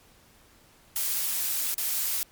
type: noise with dropouts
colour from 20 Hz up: blue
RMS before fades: -28 dBFS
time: 0.96-2.23 s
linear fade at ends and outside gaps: 1 ms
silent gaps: 1.743-1.78 s
effects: pink hiss -58 dBFS RMS until 2.31 s + MP3 96 kbps